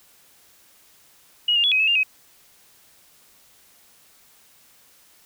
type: tone with pitch steps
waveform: sine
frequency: 2894 / 2807 / 3386 / 2528 / 2592 / 2800 / 2539 Hz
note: F#7 / F7 / G#7 / D#7 / E7 / F7 / D#7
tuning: -39 / +8 / +33 / +27 / -30 / +4 / +34 cents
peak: -16 dBFS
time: 1.48-2.033 s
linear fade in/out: 5 ms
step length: 79 ms
effects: white hiss -55 dBFS RMS until 5.25 s